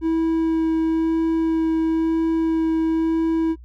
triangle tone with vibrato, 324.3 Hz, E4, 28 cents flat, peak -15 dBFS, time 0.01-3.56 s, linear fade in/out 50 ms, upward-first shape sine, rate 1 Hz, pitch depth 9 cents each way, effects noise-tail reverb RT60 0.1 s tail -22 dB re dry + added 60 Hz sine -39 dBFS peak until 3.64 s

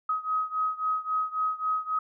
sine beating tone pair, 1264 / 1267.7 Hz, D#6 / D#6, +27 / +32 cents, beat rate 3.7 Hz, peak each -28 / -30 dBFS, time 0.09-1.99 s, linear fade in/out 5 ms, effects none

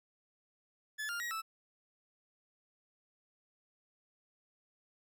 40% pulse tone with pitch steps, 1724 / 1403 / 1901 / 1315 Hz, A6 / F6 / A#6 / E6, -36 / +8 / +33 / -5 cents, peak -36 dBFS, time 0.98-1.42 s, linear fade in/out 20 ms, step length 110 ms, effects none

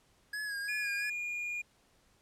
square tone with vibrato, 1661.2 Hz, G#6, in tune, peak -36 dBFS, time 0.33-1.1 s, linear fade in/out 5 ms, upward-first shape sine, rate 2.9 Hz, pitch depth 48 cents each way
triangle tone, 2427 Hz, D#7, 44 cents flat, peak -33 dBFS, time 0.68-1.62 s, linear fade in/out 10 ms
effects pink hiss -68 dBFS RMS until 2.21 s + low-pass 11000 Hz 12 dB/octave

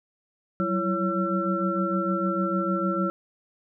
sine tone cluster, 184.5 / 191.1 / 335.3 / 556 / 1347 Hz, F#3 / G3 / E4 / C#5 / E6, -5 / -44 / +30 / +5 / +37 cents, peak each -30 / -29 / -29 / -31 / -28 dBFS, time 0.6-3.1 s, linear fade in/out 0 ms, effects none

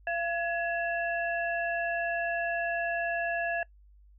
sine tone cluster, 683 / 1682 / 2685 Hz, F5 / G#6 / E7, -39 / +22 / +31 cents, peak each -31 / -31 / -39 dBFS, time 0.07-3.63 s, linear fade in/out 2 ms, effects noise-tail reverb RT60 0.1 s tail -23 dB re dry + added 50 Hz sine -54 dBFS peak until 4.18 s

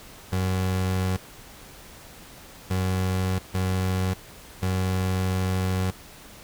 30% pulse tone bursts at uneven times, 93.2 Hz, F#2, 13 cents sharp, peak -20 dBFS, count 4, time 0.32-1.17 / 2.7-3.39 / 3.54-4.14 / 4.62-5.91 s, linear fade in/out 10 ms, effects pink hiss -46 dBFS RMS until 6.43 s

